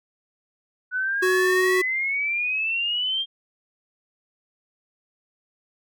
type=exponential sweep; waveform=sine; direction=up; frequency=1480 to 3220 Hz; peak=-22 dBFS; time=0.91-3.26 s; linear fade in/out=50 ms
type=tone; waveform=square; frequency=370 Hz; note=F#4; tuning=in tune; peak=-20 dBFS; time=1.22-1.82 s; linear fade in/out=10 ms
effects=none